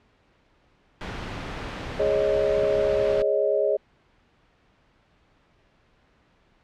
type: noise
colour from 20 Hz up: pink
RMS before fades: -33 dBFS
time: 1.01-3.22 s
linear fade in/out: 0 ms
type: chord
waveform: sine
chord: Ab suspended fourth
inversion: none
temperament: just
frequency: 415.3 / 553.7 / 623 Hz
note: Ab4 / Db5 / Eb5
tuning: 0 / -2 / +2 cents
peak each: -24 dBFS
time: 1.99-3.77 s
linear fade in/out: 10 ms
effects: pink hiss -62 dBFS RMS until 6.63 s + low-pass 3000 Hz 12 dB/octave